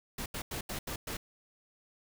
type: noise bursts at uneven times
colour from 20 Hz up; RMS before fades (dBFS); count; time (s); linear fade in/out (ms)
pink; -38; 6; 0.18-0.26 / 0.34-0.42 / 0.51-0.61 / 0.69-0.79 / 0.87-0.96 / 1.07-1.17; 5
effects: none